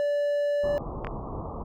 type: tone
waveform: triangle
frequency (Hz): 580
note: D5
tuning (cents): -22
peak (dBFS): -21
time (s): 0-0.78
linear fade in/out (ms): 0
type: low-pass noise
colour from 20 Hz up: pink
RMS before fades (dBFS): -35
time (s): 0.63-1.64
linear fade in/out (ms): 10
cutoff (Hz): 1200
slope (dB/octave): 96
type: clicks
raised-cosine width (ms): 0.5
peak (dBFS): -18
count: 2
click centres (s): 1.047 / 1.07
effects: none